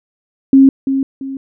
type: tone with echo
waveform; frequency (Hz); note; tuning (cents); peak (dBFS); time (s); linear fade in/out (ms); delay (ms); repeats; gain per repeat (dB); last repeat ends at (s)
sine; 270; C#4; -45; -3; 0.53-0.69; 2; 340; 2; -9; 1.37
effects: none